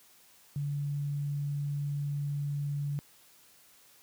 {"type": "tone", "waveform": "sine", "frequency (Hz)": 143.7, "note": "D3", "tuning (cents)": -37, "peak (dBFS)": -30, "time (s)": [0.56, 2.99], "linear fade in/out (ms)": 0, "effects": ["white hiss -60 dBFS RMS until 4.02 s", "high-pass 60 Hz 12 dB/octave"]}